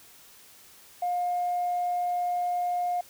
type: tone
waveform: sine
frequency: 711 Hz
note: F5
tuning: 31 cents sharp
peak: -24 dBFS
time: 1.02-3.01 s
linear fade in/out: 5 ms
effects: tanh soft clip ceiling -21 dBFS + white hiss -53 dBFS RMS until 3.09 s